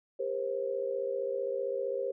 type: tone cluster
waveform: sine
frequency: 398.2 / 478.6 / 534 Hz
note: G4 / A#4 / C5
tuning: +27 / +46 / +35 cents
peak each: -36 / -36 / -33 dBFS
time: 0.19-2.12 s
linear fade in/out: 10 ms
effects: none